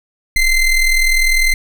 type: ring-modulated tone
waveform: square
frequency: 1030 Hz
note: C6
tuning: 28 cents flat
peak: -8 dBFS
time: 0.36-1.54 s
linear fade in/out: 2 ms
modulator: 1050 Hz
effects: none